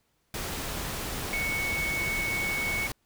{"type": "tone in noise", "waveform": "sine", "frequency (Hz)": 2217, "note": "C#7", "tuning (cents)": 0, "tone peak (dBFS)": -28, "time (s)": [1.33, 2.87], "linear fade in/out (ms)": 2, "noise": "pink", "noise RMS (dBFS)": -34, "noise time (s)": [0.34, 2.92], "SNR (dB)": 3, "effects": ["pink hiss -72 dBFS RMS until 3.05 s"]}